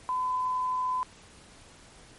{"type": "tone", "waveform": "sine", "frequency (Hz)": 1012, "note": "B5", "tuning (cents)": 42, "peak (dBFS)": -26, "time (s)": [0.09, 1.03], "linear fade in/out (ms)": 0, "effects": ["pink hiss -53 dBFS RMS until 2.18 s", "MP3 48 kbps"]}